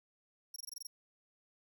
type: tone bursts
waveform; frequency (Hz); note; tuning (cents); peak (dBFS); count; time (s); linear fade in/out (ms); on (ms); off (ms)
25% pulse; 5588; F8; 0; -37; 8; 0.54-0.87; 5; 22; 22
effects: none